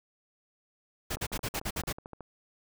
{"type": "noise bursts", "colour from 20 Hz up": "pink", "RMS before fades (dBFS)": -33, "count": 8, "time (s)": [1.1, 1.928], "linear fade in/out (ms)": 10, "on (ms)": 58, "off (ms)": 52}
{"type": "click train", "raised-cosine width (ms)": 1, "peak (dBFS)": -28, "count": 15, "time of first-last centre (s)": [1.17, 2.207], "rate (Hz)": 13.5}
{"effects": []}